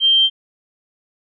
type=tone; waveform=sine; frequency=3149 Hz; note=G7; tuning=7 cents sharp; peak=-10 dBFS; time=0-0.3 s; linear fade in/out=50 ms; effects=none